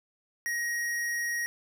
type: tone with hard clipping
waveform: sine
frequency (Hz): 1887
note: A#6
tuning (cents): +21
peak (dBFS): -30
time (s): 0.46-1.46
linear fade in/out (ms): 0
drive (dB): 17
effects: none